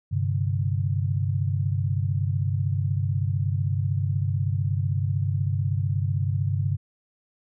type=chord; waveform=sine; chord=G suspended fourth; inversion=none; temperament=equal; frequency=98 / 130.81 / 146.83 Hz; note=G2 / C3 / D3; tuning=0 / 0 / 0 cents; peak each=-24 / -27 / -29 dBFS; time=0.11-6.77 s; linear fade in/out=20 ms; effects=none